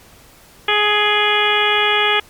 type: harmonic tone with a mistuned harmonic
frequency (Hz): 418.2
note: G#4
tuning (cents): +12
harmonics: 1 / 2 / 3 / 4 / 5 / 6 / 7 / 8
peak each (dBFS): -21 / -21 / -21 / -21 / -21 / -21 / -21 / -21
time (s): 0.68-2.2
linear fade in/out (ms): 5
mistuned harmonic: 6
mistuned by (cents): -38
effects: pink hiss -46 dBFS RMS until 2.29 s + MP3 96 kbps